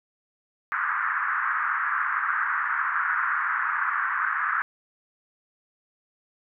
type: band-pass noise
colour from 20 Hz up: white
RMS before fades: -26 dBFS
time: 0.72-4.62 s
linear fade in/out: 0 ms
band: 1100 to 1700 Hz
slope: 48 dB/octave
effects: none